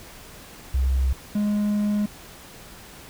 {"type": "tone pair in turn", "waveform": ["sine", "triangle"], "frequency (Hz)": [65.41, 207.7], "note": ["C2", "G#3"], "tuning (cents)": [0, 0], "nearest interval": "octave + minor sixth", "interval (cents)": 2000, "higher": "second", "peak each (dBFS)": -18, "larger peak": "neither", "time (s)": [[0.74, 1.13], [1.35, 2.06]], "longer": "second", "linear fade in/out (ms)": 5, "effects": ["pink hiss -44 dBFS RMS until 3.09 s"]}